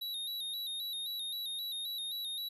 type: tone with vibrato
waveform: square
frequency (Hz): 3808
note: A#7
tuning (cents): +36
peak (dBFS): -37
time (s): 0.01-2.49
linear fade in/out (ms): 10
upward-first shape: square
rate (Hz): 3.8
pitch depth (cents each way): 50
effects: 13-bit